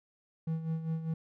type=tone with tremolo; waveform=triangle; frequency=161.5 Hz; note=E3; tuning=35 cents flat; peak=-27 dBFS; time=0.47-1.14 s; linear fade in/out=5 ms; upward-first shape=sine; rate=5 Hz; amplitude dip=65%; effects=none